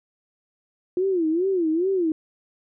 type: tone with vibrato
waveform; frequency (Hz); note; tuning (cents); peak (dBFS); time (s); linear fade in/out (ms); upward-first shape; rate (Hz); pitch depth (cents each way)
sine; 349.2; F4; 0; -19; 0.97-2.12; 2; sine; 2.4; 190
effects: none